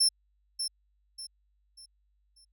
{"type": "tone with echo", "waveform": "30% pulse", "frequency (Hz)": 5360, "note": "E8", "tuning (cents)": 28, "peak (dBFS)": -17, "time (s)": [0, 0.09], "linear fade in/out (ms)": 10, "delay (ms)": 590, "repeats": 4, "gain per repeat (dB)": -9, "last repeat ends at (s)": 2.45, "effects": ["added 50 Hz sine -68 dBFS peak until 2.52 s"]}